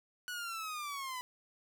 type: linear sweep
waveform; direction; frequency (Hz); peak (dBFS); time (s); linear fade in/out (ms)
sawtooth; down; 1480 to 987.8; -35; 0.28-1.21; 0
effects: none